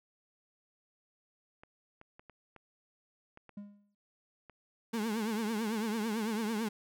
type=clicks; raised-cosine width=0.5 ms; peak=-37 dBFS; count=8; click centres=1.635 / 2.014 / 2.195 / 2.297 / 2.563 / 3.374 / 3.493 / 4.497 s
type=tone with exponential decay; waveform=triangle; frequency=204 Hz; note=G#3; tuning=31 cents flat; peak=-37 dBFS; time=3.57-3.95 s; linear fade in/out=5 ms; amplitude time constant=81 ms
type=tone with vibrato; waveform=35% pulse; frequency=219.2 Hz; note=A3; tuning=6 cents flat; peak=-30 dBFS; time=4.93-6.69 s; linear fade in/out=10 ms; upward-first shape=triangle; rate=9 Hz; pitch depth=130 cents each way
effects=none